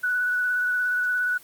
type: tone with vibrato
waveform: sine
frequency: 1480 Hz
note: F#6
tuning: in tune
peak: -21 dBFS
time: 0.03-1.38 s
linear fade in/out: 10 ms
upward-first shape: square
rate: 17 Hz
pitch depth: 13 cents each way
effects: white hiss -50 dBFS RMS until 1.43 s + Opus 24 kbps